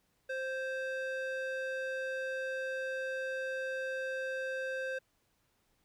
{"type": "tone with band-pass filter", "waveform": "square", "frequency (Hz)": 525, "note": "C5", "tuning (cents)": 6, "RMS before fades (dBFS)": -37, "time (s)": [0.29, 4.99], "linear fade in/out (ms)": 10, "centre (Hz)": 1200, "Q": 1.6, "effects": ["pink hiss -75 dBFS RMS until 5.84 s"]}